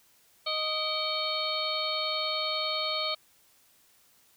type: harmonic tone with a mistuned harmonic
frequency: 622.3 Hz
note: D#5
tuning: in tune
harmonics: 1 / 2 / 4 / 5 / 6 / 7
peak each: -35 / -35 / -37 / -37 / -35 / -33 dBFS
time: 0.46-3.15 s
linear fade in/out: 10 ms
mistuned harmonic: 4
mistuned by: -130 cents
effects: white hiss -63 dBFS RMS until 4.36 s